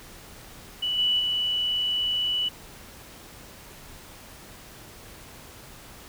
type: tone with level steps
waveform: sine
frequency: 2960 Hz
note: F#7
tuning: in tune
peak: -24 / -20 / -23 dBFS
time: 0.82-2.49 s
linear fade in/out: 10 ms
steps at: 0.98 / 1.19 s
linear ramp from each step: 10 ms
effects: pink hiss -46 dBFS RMS until 6.08 s